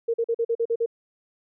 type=tone bursts; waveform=sine; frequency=462.4 Hz; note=A#4; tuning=14 cents flat; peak=-20 dBFS; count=8; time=0.08-0.861 s; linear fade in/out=10 ms; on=60 ms; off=43 ms; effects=none